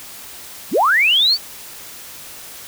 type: linear sweep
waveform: sine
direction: up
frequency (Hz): 130.4 to 4673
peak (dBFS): -11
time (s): 0.71-1.38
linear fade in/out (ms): 50
effects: white hiss -36 dBFS RMS until 2.67 s